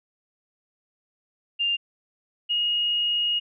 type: tone pair in turn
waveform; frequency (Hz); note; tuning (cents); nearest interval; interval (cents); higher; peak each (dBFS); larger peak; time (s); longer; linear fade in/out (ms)
sine; 2800 / 2872; F7 / F7; +4 / +48; unison; 44; second; -21; neither; 1.59-1.77 / 2.49-3.4; second; 20
effects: none